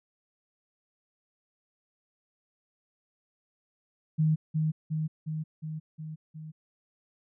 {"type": "tone with echo", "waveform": "sine", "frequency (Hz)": 156.2, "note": "D#3", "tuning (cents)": 7, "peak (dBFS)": -21, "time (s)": [4.18, 4.36], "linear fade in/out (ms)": 20, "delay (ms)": 360, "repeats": 6, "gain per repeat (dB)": -3, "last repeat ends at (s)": 6.52, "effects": []}